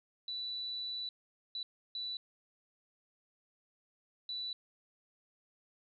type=tone bursts at uneven times; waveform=sine; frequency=3962 Hz; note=B7; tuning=5 cents sharp; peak=-37 dBFS; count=4; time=0.28-1.09 / 1.55-1.63 / 1.95-2.17 / 4.29-4.53 s; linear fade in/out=2 ms; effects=none